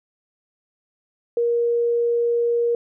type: tone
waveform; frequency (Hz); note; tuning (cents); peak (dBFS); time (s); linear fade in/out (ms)
sine; 472; A#4; +22; -17; 1.37-2.75; 2
effects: none